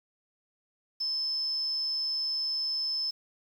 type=tone; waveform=sine; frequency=5250 Hz; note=E8; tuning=8 cents flat; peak=-28 dBFS; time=1-3.11 s; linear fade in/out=10 ms; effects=9-bit